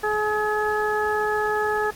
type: harmonic tone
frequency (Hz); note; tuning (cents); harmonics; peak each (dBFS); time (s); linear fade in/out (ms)
424.1; G#4; +36; 1 / 2 / 3 / 4; -24 / -26 / -29 / -27; 0.03-1.91; 10
effects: pink hiss -44 dBFS RMS until 1.95 s + AAC 64 kbps